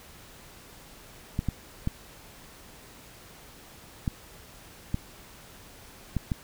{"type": "clicks", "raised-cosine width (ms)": 5, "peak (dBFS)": -14, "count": 7, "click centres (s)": [1.391, 1.487, 1.874, 4.078, 4.944, 6.167, 6.318], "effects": ["pink hiss -50 dBFS RMS until 6.43 s"]}